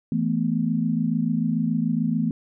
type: chord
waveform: sine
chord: E suspended fourth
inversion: none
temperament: equal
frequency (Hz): 164.81 / 220 / 246.9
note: E3 / A3 / B3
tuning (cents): 0 / 0 / 0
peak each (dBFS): -25 / -24 / -25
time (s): 0.12-2.31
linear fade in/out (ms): 2
effects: none